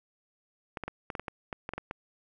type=clicks; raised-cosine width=0.5 ms; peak=-20 dBFS; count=12; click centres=0.772 / 0.837 / 0.88 / 1.102 / 1.152 / 1.196 / 1.282 / 1.528 / 1.691 / 1.736 / 1.78 / 1.911 s; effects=none